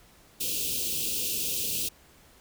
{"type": "band-stop noise", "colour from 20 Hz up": "white", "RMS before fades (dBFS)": -30, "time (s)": [0.4, 1.89], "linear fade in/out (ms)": 10, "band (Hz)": [540, 2500], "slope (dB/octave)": 96, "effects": ["pink hiss -57 dBFS RMS until 2.4 s"]}